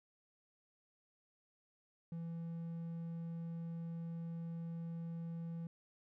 triangle tone, 166.9 Hz, E3, 22 cents sharp, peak -39 dBFS, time 2.12-5.67 s, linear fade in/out 2 ms, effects none

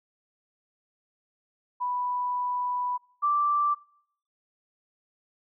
sine tone pair in turn, 987.8 / 1172.4 Hz, B5 / D6, 0 / -3 cents, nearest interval minor third, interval 297 cents, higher second, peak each -26 / -21 dBFS, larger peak second, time 1.8-2.98 / 3.22-3.75 s, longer first, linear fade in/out 20 ms, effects noise-tail reverb RT60 0.7 s tail -25 dB re dry

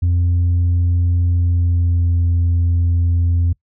sine tone with pitch glide, 87.31 to 85.86 Hz, F2 to F2, 0 to -29 cents, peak -10 dBFS, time 0.02-3.53 s, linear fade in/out 10 ms, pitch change -29 cents, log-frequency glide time 1.29-2.21 s, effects noise-tail reverb RT60 0.1 s tail -24 dB re dry + tanh soft clip ceiling -11 dBFS

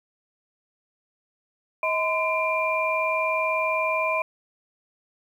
sine tone cluster, 635 / 1021 / 2382 Hz, D#5 / C6 / D7, +35 / -43 / +24 cents, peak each -26 dBFS, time 1.83-4.22 s, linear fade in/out 2 ms, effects 9-bit

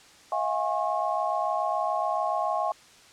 sine tone cluster, 646 / 713 / 823 / 1084 Hz, E5 / F5 / G#5 / C#6, -35 / +36 / -16 / -39 cents, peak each -30 dBFS, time 0.32-2.72 s, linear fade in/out 2 ms, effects white hiss -53 dBFS RMS until 3.12 s + low-pass 7000 Hz 12 dB/octave

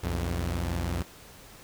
sawtooth tone pair together, 61.9 / 86.52 Hz, B1 / F2, +5 / -16 cents, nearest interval tritone, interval 579 cents, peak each -28 / -26 dBFS, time 0.03-1.03 s, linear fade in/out 10 ms, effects pink hiss -50 dBFS RMS until 1.63 s

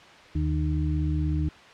harmonic tone, 76.3 Hz, D#2, 33 cents flat, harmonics 1 / 2 / 4, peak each -25 / -28 / -31 dBFS, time 0.35-1.49 s, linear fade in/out 5 ms, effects white hiss -48 dBFS RMS until 1.73 s + low-pass 3000 Hz 12 dB/octave

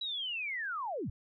sine linear sweep, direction down, 3937 to 66 Hz, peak -34 dBFS, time 0.01-1.1 s, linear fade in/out 5 ms, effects none

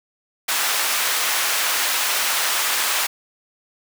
pink high-pass noise, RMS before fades -21 dBFS, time 0.48-3.07 s, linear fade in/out 10 ms, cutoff 1100 Hz, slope 12 dB/octave, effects none

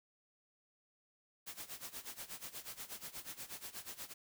white noise with tremolo, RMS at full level -45 dBFS, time 1.46-4.14 s, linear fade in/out 20 ms, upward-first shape sine, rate 8.3 Hz, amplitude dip 85%, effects none

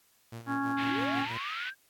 sawtooth tone with tremolo, 115.6 Hz, A#2, 14 cents flat, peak -35 dBFS, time 0.32-1.38 s, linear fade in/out 5 ms, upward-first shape sine, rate 6.1 Hz, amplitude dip 70%
harmonic tone, 276.8 Hz, C#4, 2 cents flat, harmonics 1 / 3 / 4 / 5 / 6, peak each -31 / -36 / -37 / -38 / -39 dBFS, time 0.46-1.27 s, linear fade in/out 50 ms
pink band-pass noise, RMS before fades -39 dBFS, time 0.77-1.71 s, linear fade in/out 20 ms, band 1800 to 3100 Hz, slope 24 dB/octave
sine linear sweep, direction up, 220 to 1628 Hz, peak -37 dBFS, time 0.84-1.75 s, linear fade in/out 50 ms
effects white hiss -66 dBFS RMS until 1.89 s + AAC 64 kbps

